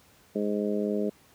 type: harmonic tone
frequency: 103.83 Hz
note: G#2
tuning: in tune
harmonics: 2 / 3 / 4 / 5 / 6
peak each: -29 / -34 / -30 / -35 / -36 dBFS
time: 0.35-1.1 s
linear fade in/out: 10 ms
effects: pink hiss -59 dBFS RMS until 1.34 s + high-pass 60 Hz 12 dB/octave